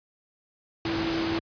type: tone in noise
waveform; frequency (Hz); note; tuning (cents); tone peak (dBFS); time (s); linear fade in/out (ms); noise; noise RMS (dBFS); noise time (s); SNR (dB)
sine; 329.6; E4; 0; -27; 0.85-1.39; 2; pink; -30; 0.85-1.39; 0
effects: high-pass 80 Hz 12 dB/octave + resampled to 11025 Hz